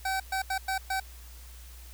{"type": "tone bursts at uneven times", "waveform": "25% pulse", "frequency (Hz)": 767, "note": "G5", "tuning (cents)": -38, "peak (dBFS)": -24, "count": 5, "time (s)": [[0.05, 0.2], [0.32, 0.42], [0.5, 0.58], [0.68, 0.78], [0.9, 1]], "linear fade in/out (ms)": 5, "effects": ["added 60 Hz sine -45 dBFS peak until 1.93 s", "white hiss -53 dBFS RMS until 1.93 s"]}